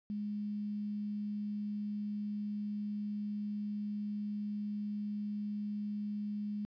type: tone with quantisation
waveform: sine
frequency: 207.7 Hz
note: G#3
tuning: in tune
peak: -35 dBFS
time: 0.1-6.65 s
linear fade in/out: 0 ms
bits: 10
effects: resampled to 11025 Hz